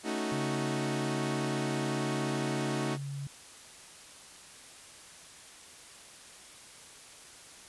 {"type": "chord", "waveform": "sawtooth", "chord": "D# half-diminished seventh", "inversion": "second", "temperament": "equal", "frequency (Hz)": [220, 277.2, 311.1, 370], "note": ["A3", "C#4", "D#4", "F#4"], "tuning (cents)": [0, 0, 0, 0], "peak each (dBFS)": [-32, -36, -32, -33], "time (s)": [0.03, 2.98], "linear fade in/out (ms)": 50}
{"type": "tone", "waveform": "sine", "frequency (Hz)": 140, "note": "C#3", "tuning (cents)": 18, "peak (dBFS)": -35, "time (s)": [0.32, 3.27], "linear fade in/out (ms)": 2}
{"effects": ["white hiss -51 dBFS RMS until 7.68 s", "resampled to 24000 Hz"]}